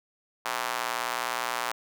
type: tone with high-pass filter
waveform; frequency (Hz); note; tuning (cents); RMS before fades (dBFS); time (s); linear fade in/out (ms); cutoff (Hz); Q
square; 59.7; A#1; +42; -31; 0.45-1.72; 5; 970; 1.5
effects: none